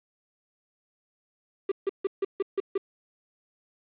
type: tone bursts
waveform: triangle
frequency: 392 Hz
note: G4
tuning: in tune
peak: -21 dBFS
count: 7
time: 1.69-2.779 s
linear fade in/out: 5 ms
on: 27 ms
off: 150 ms
effects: resampled to 8000 Hz + 8-bit